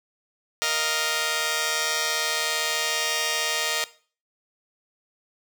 5% pulse chord, Bb suspended fourth, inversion none, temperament just, 466.2 / 621.6 / 699.2 Hz, Bb4 / Eb5 / F5, 0 / -2 / +2 cents, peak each -17 / -16 / -20 dBFS, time 0.62-3.84 s, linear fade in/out 0 ms, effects noise-tail reverb RT60 0.4 s tail -17 dB re dry

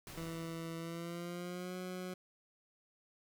pink noise with exponential decay, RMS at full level -48 dBFS, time 0.07-1.45 s, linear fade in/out 1 ms, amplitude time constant 300 ms
20% pulse tone with pitch glide, 164.81 to 182.87 Hz, E3 to F#3, 0 to -20 cents, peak -36 dBFS, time 0.17-2.14 s, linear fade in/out 5 ms, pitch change +180 cents, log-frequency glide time 0.77-1.76 s
effects none

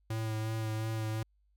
square tone with vibrato, 110.3 Hz, A2, 5 cents sharp, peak -33 dBFS, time 0.1-1.23 s, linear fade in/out 5 ms, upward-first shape sine, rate 2.8 Hz, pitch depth 20 cents each way, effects added 50 Hz sine -67 dBFS peak until 1.56 s

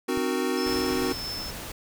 square chord, C half-diminished seventh, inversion none, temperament equal with one note detuned, 261.6 / 305.1 / 370 / 466.2 Hz, C4 / Eb4 / Gb4 / Bb4, 0 / -34 / 0 / 0 cents, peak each -30 / -33 / -29 / -33 dBFS, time 0.08-1.13 s, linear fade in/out 10 ms
click, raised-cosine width 5 ms, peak -26 dBFS, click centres 0.175 s
sine tone with tremolo, 5274 Hz, E8, in tune, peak -31 dBFS, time 0.57-1.51 s, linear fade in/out 5 ms, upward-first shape triangle, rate 1.7 Hz, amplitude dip 65%
pink noise, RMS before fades -37 dBFS, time 0.66-1.72 s, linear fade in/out 5 ms
effects none

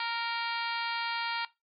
harmonic tone, 465 Hz, A#4, 4 cents flat, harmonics 2 / 3 / 4 / 5 / 6 / 7 / 8 / 9 / 10, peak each -35 / -38 / -41 / -39 / -43 / -42 / -44 / -41 / -44 dBFS, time 0-1.45 s, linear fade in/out 2 ms, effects noise-tail reverb RT60 0.2 s tail -18 dB re dry

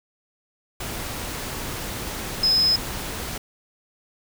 sine tone in noise, 5100 Hz, D#8, 42 cents sharp, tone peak -16 dBFS, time 2.43-2.76 s, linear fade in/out 5 ms, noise pink, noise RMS -31 dBFS, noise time 0.8-3.38 s, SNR +12 dB, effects none

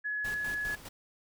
sine tone, 1694 Hz, G#6, 34 cents sharp, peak -31 dBFS, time 0.04-0.76 s, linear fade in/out 20 ms
pink noise with tremolo, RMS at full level -43 dBFS, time 0.24-0.89 s, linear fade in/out 10 ms, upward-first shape square, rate 4.9 Hz, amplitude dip 60%
effects none

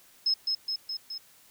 sine tone with echo, 5170 Hz, E8, 34 cents flat, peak -22 dBFS, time 0.26-0.34 s, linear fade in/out 5 ms, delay 210 ms, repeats 4, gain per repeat -3 dB, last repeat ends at 1.18 s, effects white hiss -58 dBFS RMS until 1.5 s

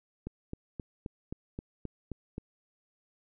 click train, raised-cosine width 3 ms, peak -24 dBFS, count 9, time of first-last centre 0.27-2.381 s, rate 3.79 Hz, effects none

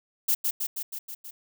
violet noise with echo, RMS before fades -23 dBFS, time 0.28-0.35 s, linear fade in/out 10 ms, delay 160 ms, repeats 6, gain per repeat -3 dB, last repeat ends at 1.31 s, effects none

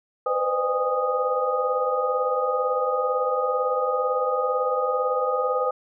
sine tone cluster, 494.1 / 512 / 604 / 813 / 1241 Hz, B4 / C5 / D5 / G#5 / D#6, +1 / -38 / +48 / -37 / -5 cents, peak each -31 / -24 / -31 / -30 / -26 dBFS, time 0.26-5.71 s, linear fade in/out 5 ms, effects none

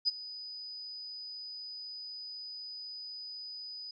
sine tone with ADSR envelope, 4978 Hz, D#8, in tune, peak -23 dBFS, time 0.05-3.91 s, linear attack 30 ms, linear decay 22 ms, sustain -18 dB, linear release 4 ms, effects none

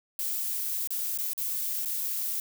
violet noise with dropouts, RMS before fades -31 dBFS, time 0.19-2.4 s, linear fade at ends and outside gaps 1 ms, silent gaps 0.874-0.905 / 1.176-1.186 / 1.334-1.378 / 1.849-1.857 s, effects none

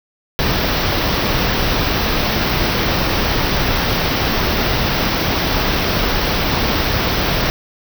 pink band-stop noise, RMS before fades -17 dBFS, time 0.39-7.5 s, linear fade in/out 0 ms, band 5800 to 14000 Hz, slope 96 dB/octave, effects none

